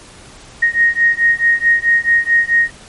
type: beating tone pair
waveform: sine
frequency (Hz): 1864.7 / 1869.3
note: A#6 / A#6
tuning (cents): 0 / +4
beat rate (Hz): 4.6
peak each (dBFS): -13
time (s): 0.62-2.7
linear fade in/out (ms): 10
effects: pink hiss -39 dBFS RMS until 2.88 s + MP3 48 kbps